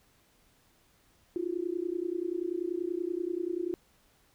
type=tone with amplitude modulation; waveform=sine; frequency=349.2 Hz; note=F4; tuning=in tune; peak=-26 dBFS; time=1.36-3.74 s; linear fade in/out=0 ms; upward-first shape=sine; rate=30.4 Hz; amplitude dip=95%; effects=pink hiss -66 dBFS RMS until 4.34 s